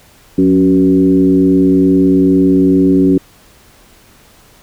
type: tone with frequency modulation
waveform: sine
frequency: 278.8 Hz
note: C#4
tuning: 10 cents sharp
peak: -6 dBFS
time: 0.38-3.18 s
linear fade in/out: 5 ms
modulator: 97.7 Hz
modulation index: 0.95
effects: pink hiss -45 dBFS RMS until 4.62 s